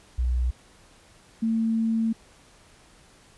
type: tone pair in turn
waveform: sine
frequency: 61.7 / 225.1 Hz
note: B1 / A3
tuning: -1 / +40 cents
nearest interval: octave + minor seventh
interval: 2241 cents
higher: second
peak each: -21 dBFS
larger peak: neither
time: 0.18-0.51 / 1.42-2.13 s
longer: second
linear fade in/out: 10 ms
effects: pink hiss -55 dBFS RMS until 3.37 s + resampled to 24000 Hz